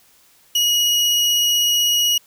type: tone with vibrato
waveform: 30% pulse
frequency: 2900 Hz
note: F#7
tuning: 35 cents flat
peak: -12 dBFS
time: 0.55-2.18 s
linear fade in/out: 5 ms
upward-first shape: triangle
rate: 16 Hz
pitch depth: 9 cents each way
effects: white hiss -54 dBFS RMS until 2.26 s